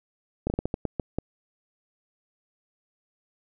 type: slowing click train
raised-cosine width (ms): 2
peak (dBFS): -13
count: 9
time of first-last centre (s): 0.47-1.186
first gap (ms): 30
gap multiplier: 1.3
effects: none